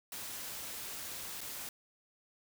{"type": "noise with dropouts", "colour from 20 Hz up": "white", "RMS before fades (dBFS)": -43, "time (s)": [0.12, 1.69], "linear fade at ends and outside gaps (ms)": 2, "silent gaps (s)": [1.407, 1.413], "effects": []}